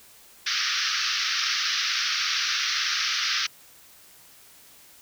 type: band-pass noise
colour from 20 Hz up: white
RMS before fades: -26 dBFS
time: 0.46-3.47 s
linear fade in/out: 10 ms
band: 1200 to 5900 Hz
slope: 96 dB/octave
effects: white hiss -52 dBFS RMS until 5.01 s